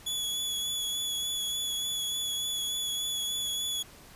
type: tone with vibrato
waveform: sawtooth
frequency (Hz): 3400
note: G#7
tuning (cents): +40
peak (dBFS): -27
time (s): 0.06-3.83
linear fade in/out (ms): 10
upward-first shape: sine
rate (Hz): 3.4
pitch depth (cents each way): 19
effects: pink hiss -52 dBFS RMS until 4.15 s + resampled to 32000 Hz